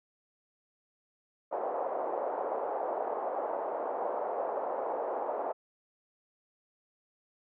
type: band-pass noise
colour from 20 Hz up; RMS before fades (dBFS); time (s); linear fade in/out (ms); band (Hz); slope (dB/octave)
pink; -34; 1.51-5.53; 20; 500 to 850; 24
effects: none